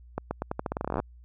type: accelerating click train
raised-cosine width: 1 ms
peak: -15 dBFS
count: 19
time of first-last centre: 0.18-1 s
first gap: 130 ms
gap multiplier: 0.85
effects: added 60 Hz sine -48 dBFS peak until 1.24 s